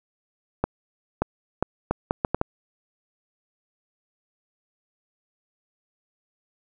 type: accelerating click train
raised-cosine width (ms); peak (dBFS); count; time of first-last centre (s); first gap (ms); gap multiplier
1; -7; 8; 0.64-2.414; 580; 0.7
effects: none